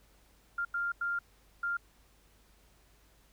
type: tone bursts at uneven times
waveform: sine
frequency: 1396.9 Hz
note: F6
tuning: in tune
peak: -30 dBFS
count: 4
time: 0.58-0.65 / 0.74-0.92 / 1.01-1.19 / 1.63-1.77 s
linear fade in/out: 5 ms
effects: added 50 Hz sine -64 dBFS peak until 3.32 s + pink hiss -66 dBFS RMS until 3.32 s